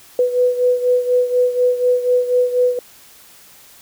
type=beating tone pair; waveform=sine; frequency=495.1 / 499.2 Hz; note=B4 / B4; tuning=+4 / +19 cents; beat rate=4.1 Hz; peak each=-14 / -19 dBFS; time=0.19-2.79 s; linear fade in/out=2 ms; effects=white hiss -45 dBFS RMS until 3.81 s